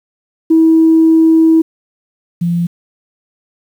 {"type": "tone pair in turn", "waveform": "sine", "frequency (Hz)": [323.3, 171.86], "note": ["E4", "F3"], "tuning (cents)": [-34, -28], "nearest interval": "major seventh", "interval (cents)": 1094, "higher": "first", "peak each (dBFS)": [-4, -11], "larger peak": "first", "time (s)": [[0.5, 1.62], [2.41, 2.67]], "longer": "first", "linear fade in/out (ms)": 10, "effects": ["tanh soft clip ceiling 0 dBFS", "7-bit"]}